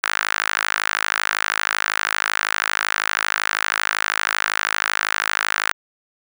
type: tone with high-pass filter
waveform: sawtooth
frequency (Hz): 52.7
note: G#1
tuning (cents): +26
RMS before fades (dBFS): -22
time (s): 0.03-5.73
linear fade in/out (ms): 5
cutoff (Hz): 1500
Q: 2.8
effects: none